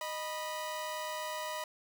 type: tone pair together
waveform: sawtooth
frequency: 618 / 981 Hz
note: D#5 / B5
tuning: -12 / -12 cents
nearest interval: minor sixth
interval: 800 cents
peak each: -36 / -35 dBFS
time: 0.01-1.64 s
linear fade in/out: 2 ms
effects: 10-bit